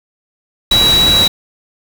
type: tone in noise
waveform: sine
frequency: 3899 Hz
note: B7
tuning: 23 cents flat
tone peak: -8 dBFS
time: 0.71-1.28 s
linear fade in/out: 5 ms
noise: pink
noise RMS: -17 dBFS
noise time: 0.71-1.28 s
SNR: +6 dB
effects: none